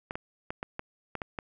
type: clicks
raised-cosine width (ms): 0.5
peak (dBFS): -19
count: 8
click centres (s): 0.109 / 0.155 / 0.505 / 0.629 / 0.794 / 1.153 / 1.218 / 1.388
effects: none